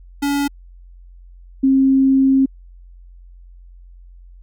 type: tone pair in turn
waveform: square / sine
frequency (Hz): 283.7 / 267.8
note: C#4 / C4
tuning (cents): +40 / +40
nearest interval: minor second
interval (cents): 100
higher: first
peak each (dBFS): -17 / -10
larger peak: second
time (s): 0.22-0.48 / 1.63-2.46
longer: second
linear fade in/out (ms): 10
effects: added 44 Hz sine -39 dBFS peak until 4.42 s